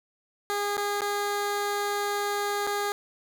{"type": "tone with dropouts", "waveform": "15% pulse", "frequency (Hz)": 408.5, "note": "G#4", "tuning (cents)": -29, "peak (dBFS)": -20, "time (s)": [0.5, 2.92], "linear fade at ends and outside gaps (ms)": 0, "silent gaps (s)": [[0.769, 0.778], [1.007, 1.018], [2.668, 2.672]], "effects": []}